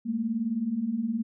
sine beating tone pair, 211.2 / 230.2 Hz, G#3 / A#3, +29 / -22 cents, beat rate 19 Hz, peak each -32 / -27 dBFS, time 0.05-1.23 s, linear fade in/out 20 ms, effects none

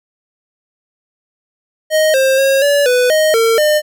square tone with pitch steps, 624 / 531 / 542 / 573 / 496.5 / 623 / 454.6 / 605 Hz, D#5 / C5 / C#5 / D5 / B4 / D#5 / A#4 / D#5, +5 / +25 / -39 / -43 / +9 / +2 / -43 / -49 cents, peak -10 dBFS, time 1.9-3.82 s, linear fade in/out 50 ms, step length 240 ms, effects none

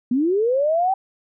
sine linear sweep, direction up, 233.1 to 784 Hz, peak -16 dBFS, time 0.11-0.94 s, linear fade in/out 5 ms, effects none

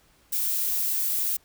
violet noise, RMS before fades -26 dBFS, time 0.32-1.37 s, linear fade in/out 10 ms, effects pink hiss -61 dBFS RMS until 1.44 s

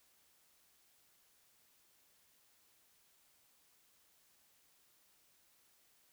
silence, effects white hiss -71 dBFS RMS until 6.12 s

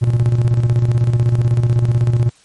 triangle tone with tremolo, 118.9 Hz, A#2, 35 cents sharp, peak -7 dBFS, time 0.01-2.3 s, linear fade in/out 20 ms, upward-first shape square, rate 16 Hz, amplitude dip 55%, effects white hiss -51 dBFS RMS until 2.44 s + MP3 48 kbps

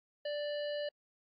harmonic tone, 587.3 Hz, D5, in tune, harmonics 1 / 3 / 5 / 7 / 8, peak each -35 / -47 / -47 / -51 / -55 dBFS, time 0.25-0.89 s, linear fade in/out 5 ms, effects AAC 64 kbps

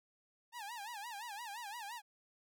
sawtooth tone with vibrato, 880 Hz, A5, in tune, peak -40 dBFS, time 0.52-2.02 s, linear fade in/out 50 ms, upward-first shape sine, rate 5.8 Hz, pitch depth 180 cents each way, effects none

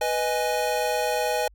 square chord, G# minor, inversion first, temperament equal, 493.9 / 622.3 / 830.6 Hz, B4 / D#5 / G#5, 0 / 0 / 0 cents, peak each -28 dBFS, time 0.01-1.48 s, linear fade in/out 5 ms, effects added 50 Hz sine -51 dBFS peak until 1.54 s

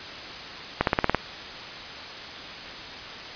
accelerating click train, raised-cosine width 0.5 ms, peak -4 dBFS, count 7, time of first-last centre 0.81-1.147 s, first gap 62 ms, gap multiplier 0.96, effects white hiss -37 dBFS RMS until 3.35 s + resampled to 11025 Hz

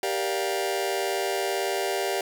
sawtooth chord, G minor seventh, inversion none, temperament just, 392 / 470.4 / 588 / 705.6 Hz, G4 / Bb4 / D5 / F5, 0 / +16 / +2 / +18 cents, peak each -24 / -29 / -28 / -27 dBFS, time 0.03-2.21 s, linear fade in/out 2 ms, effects none

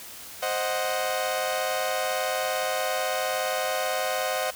sawtooth chord, C diminished, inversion none, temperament equal, 523.3 / 622.3 / 740 Hz, C5 / Eb5 / Gb5, 0 / 0 / 0 cents, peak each -26 dBFS, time 0.42-4.51 s, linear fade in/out 10 ms, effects white hiss -42 dBFS RMS until 4.55 s

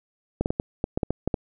clicks, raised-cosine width 2 ms, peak -10 dBFS, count 10, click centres 0.41 / 0.459 / 0.505 / 0.599 / 0.841 / 0.975 / 1.032 / 1.106 / 1.276 / 1.342 s, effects none

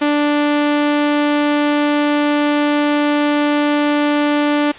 sawtooth tone, 293.7 Hz, D4, in tune, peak -9 dBFS, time 0.01-4.72 s, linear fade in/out 10 ms, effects white hiss -35 dBFS RMS until 4.78 s + resampled to 8000 Hz

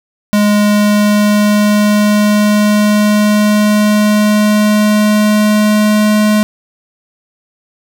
square tone with pitch glide, 207.7 to 211.8 Hz, G#3 to G#3, 0 to +34 cents, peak -8 dBFS, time 0.33-6.43 s, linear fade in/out 0 ms, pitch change +34 cents, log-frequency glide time 0.58-6.2 s, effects none

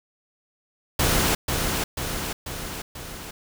pink noise with echo, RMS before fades -21 dBFS, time 0.99-1.35 s, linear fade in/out 5 ms, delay 490 ms, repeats 4, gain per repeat -4 dB, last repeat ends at 3.31 s, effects none

